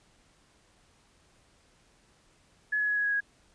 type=tone with pitch steps; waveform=sine; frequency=1700 / 1690.2 / 1680.5 / 1670.8 / 1661.2 / 1651.6 Hz; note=G#6 / G#6 / G#6 / G#6 / G#6 / G#6; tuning=+40 / +30 / +20 / +10 / 0 / -10 cents; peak=-25 dBFS; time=2.72-3.206 s; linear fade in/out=10 ms; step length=81 ms; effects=pink hiss -64 dBFS RMS until 3.54 s + resampled to 22050 Hz